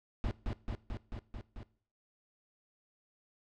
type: noise with echo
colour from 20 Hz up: brown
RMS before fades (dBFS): -33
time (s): 0.24-0.31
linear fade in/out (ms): 0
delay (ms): 220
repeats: 6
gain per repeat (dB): -2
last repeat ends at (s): 1.63
effects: noise-tail reverb RT60 0.5 s tail -19 dB re dry + low-pass 4000 Hz 12 dB/octave